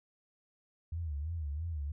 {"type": "tone with vibrato", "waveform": "sine", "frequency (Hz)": 77.78, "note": "D#2", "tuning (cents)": 0, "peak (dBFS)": -34, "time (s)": [0.92, 1.92], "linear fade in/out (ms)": 5, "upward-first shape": "sine", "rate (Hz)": 3, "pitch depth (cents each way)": 160, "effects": []}